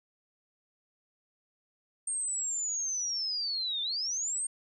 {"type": "linear two-way sweep", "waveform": "sine", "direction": "down then up", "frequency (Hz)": [8680, 3520, 8680], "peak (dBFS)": -30, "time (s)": [2.07, 4.47], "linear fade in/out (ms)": 5, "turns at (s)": 3.82, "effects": []}